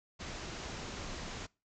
pink low-pass noise, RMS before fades -43 dBFS, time 0.19-1.47 s, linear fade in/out 20 ms, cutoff 7400 Hz, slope 96 dB/octave, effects noise-tail reverb RT60 0.3 s tail -24 dB re dry

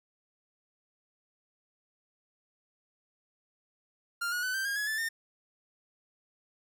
45% pulse tone with pitch steps, 1396.9 / 1450.3 / 1505.8 / 1563.4 / 1623.3 / 1685.4 / 1749.8 / 1816.8 Hz, F6 / F#6 / F#6 / G6 / G#6 / G#6 / A6 / A#6, 0 / -35 / +30 / -5 / -40 / +25 / -10 / -45 cents, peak -30 dBFS, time 4.21-5.09 s, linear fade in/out 10 ms, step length 110 ms, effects none

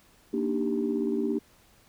sine chord, Eb major seventh, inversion second, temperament equal, 233.1 / 293.7 / 311.1 / 392 Hz, Bb3 / D4 / Eb4 / G4, 0 / 0 / 0 / 0 cents, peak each -29 / -30 / -34 / -29 dBFS, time 0.33-1.39 s, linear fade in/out 10 ms, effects tanh soft clip ceiling -17 dBFS + pink hiss -60 dBFS RMS until 1.88 s

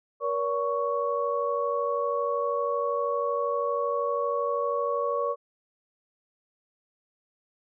sine tone cluster, 476.3 / 569 / 1114 Hz, A#4 / C#5 / C#6, +37 / +45 / +8 cents, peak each -29 dBFS, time 0.2-5.36 s, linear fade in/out 50 ms, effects none

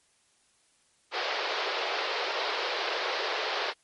pink band-pass noise, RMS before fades -31 dBFS, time 1.11-3.74 s, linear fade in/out 50 ms, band 400 to 4900 Hz, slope 48 dB/octave, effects white hiss -67 dBFS RMS until 3.83 s + MP3 48 kbps

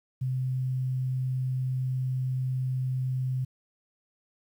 sine tone, 129.2 Hz, C3, 21 cents flat, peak -26 dBFS, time 0.21-3.45 s, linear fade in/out 10 ms, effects 10-bit

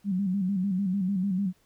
sine tone with vibrato, 191.7 Hz, G3, 38 cents flat, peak -24 dBFS, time 0.04-1.53 s, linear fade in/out 50 ms, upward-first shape square, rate 6.7 Hz, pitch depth 82 cents each way, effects pink hiss -66 dBFS RMS until 1.65 s

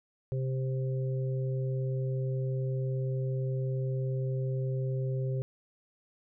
harmonic tone, 131.3 Hz, C3, 6 cents sharp, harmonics 1 / 3 / 4, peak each -29 / -39 / -41 dBFS, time 0.32-5.42 s, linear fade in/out 0 ms, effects none

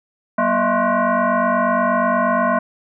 sine tone with frequency modulation, 190.3 Hz, F#3, 49 cents sharp, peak -14 dBFS, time 0.38-2.59 s, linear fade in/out 5 ms, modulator 429 Hz, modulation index 2.9, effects none

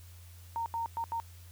sine tone bursts at uneven times, 921 Hz, A#5, 21 cents flat, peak -31 dBFS, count 4, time 0.56-0.66 / 0.74-0.86 / 0.97-1.04 / 1.12-1.2 s, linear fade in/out 0 ms, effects added 87 Hz sine -49 dBFS peak until 1.51 s + white hiss -59 dBFS RMS until 1.51 s

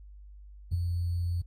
sine tone with sample-and-hold, 86.9 Hz, F2, 8 cents flat, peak -27 dBFS, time 0.71-1.42 s, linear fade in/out 10 ms, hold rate 4410 Hz, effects added 50 Hz sine -46 dBFS peak until 1.46 s + AAC 48 kbps

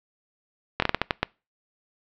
slowing click train, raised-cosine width 0.3 ms, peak -4 dBFS, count 8, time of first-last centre 0.8-1.23 s, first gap 23 ms, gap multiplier 1.32, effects noise-tail reverb RT60 0.3 s tail -25 dB re dry + low-pass 4000 Hz 12 dB/octave

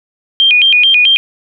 sine tone with vibrato, 2794 Hz, F7, in tune, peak -5 dBFS, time 0.4-1.17 s, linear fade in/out 0 ms, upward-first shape square, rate 4.6 Hz, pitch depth 220 cents each way, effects none

